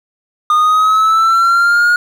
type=linear sweep; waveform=triangle; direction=up; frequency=1218 to 1440 Hz; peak=-6 dBFS; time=0.5-1.96 s; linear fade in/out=2 ms; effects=7-bit